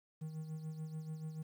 triangle tone with tremolo, 157.2 Hz, D#3, 18 cents sharp, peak -37 dBFS, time 0.21-1.43 s, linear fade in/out 10 ms, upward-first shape sine, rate 6.9 Hz, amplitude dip 55%, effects 11-bit

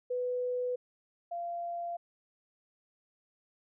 sine tone pair in turn, 496.6 / 689.7 Hz, B4 / F5, +9 / -22 cents, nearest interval tritone, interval 569 cents, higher second, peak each -30 / -34 dBFS, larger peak first, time 0.1-0.76 / 1.31-1.97 s, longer neither, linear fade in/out 10 ms, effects none

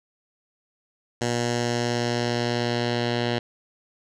10% pulse tone with low-pass filter sweep, 119.8 Hz, A#2, 48 cents sharp, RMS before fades -25 dBFS, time 1.21-3.39 s, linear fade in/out 5 ms, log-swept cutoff 7000 to 3800 Hz, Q 2.1, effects none

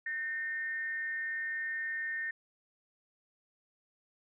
sine tone with amplitude modulation, 1821 Hz, A#6, 41 cents flat, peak -31 dBFS, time 0.06-2.31 s, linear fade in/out 5 ms, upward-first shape sine, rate 296 Hz, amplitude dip 50%, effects none

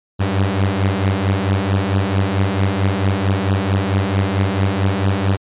sawtooth beating tone pair, 95.1 / 99.6 Hz, F#2 / G2, +48 / +28 cents, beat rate 4.5 Hz, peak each -14 dBFS, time 0.19-5.37 s, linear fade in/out 20 ms, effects resampled to 8000 Hz

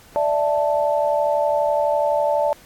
sine chord, D suspended second, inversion none, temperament equal, 587.3 / 659.3 / 880 Hz, D5 / E5 / A5, 0 / 0 / 0 cents, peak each -19 / -23 / -22 dBFS, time 0.16-2.53 s, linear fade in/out 0 ms, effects pink hiss -48 dBFS RMS until 2.65 s + AAC 64 kbps

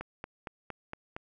click train, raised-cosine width 0.5 ms, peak -23 dBFS, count 6, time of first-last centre 0.01-1.165 s, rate 4.33 Hz, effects none

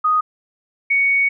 sine tone pair in turn, 1244.5 / 2230 Hz, D#6 / C#7, 0 / +10 cents, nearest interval minor seventh, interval 1010 cents, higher second, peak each -13 dBFS, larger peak neither, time 0.04-0.21 / 0.9-1.29 s, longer second, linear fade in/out 10 ms, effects none

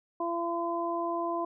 harmonic tone, 340 Hz, F4, 46 cents flat, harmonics 1 / 2 / 3, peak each -33 / -33 / -33 dBFS, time 0.2-1.45 s, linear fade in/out 5 ms, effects none

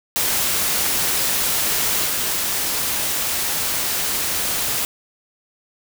white noise with level steps, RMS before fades -20 / -22 dBFS, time 0.16-4.85 s, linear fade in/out 0 ms, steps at 2.05 s, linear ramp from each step 20 ms, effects none

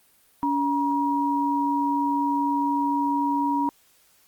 sine tone pair together, 283.5 / 953.6 Hz, C#4 / A#5, +39 / +39 cents, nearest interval octave + major sixth, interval 2100 cents, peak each -24 / -23 dBFS, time 0.43-3.69 s, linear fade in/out 0 ms, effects white hiss -60 dBFS RMS until 4.27 s + Opus 32 kbps

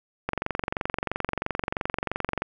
click train, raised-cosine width 0.5 ms, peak -11 dBFS, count 50, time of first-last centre 0.29-2.42 s, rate 23 Hz, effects none

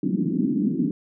pink band-pass noise, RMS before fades -23 dBFS, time 0.03-0.91 s, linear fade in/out 2 ms, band 170 to 320 Hz, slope 48 dB/octave, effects none

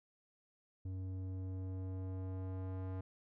square tone with low-pass filter sweep, 93.7 Hz, F#2, 22 cents sharp, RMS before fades -42 dBFS, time 0.85-3.01 s, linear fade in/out 5 ms, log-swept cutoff 270 to 1100 Hz, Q 0.71, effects none

